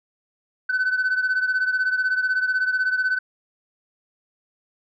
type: beating tone pair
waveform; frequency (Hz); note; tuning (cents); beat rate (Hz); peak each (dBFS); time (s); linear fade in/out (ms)
sine; 1508 / 1524; F#6 / G6; +32 / -49; 16; -19 / -23; 0.69-3.19; 10
effects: tanh soft clip ceiling -16 dBFS